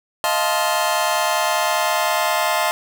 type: chord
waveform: sawtooth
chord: F dominant seventh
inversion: third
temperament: just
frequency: 628.6 / 698.5 / 873.1 / 1047.7 Hz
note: Eb5 / F5 / A5 / C6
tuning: +18 / 0 / -14 / +2 cents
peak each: -19 dBFS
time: 0.24-2.71 s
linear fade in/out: 0 ms
effects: none